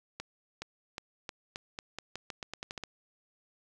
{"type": "accelerating click train", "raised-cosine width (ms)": 0.2, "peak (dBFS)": -21, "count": 15, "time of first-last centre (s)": [0.2, 2.837], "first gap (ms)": 420, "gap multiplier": 0.86, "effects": []}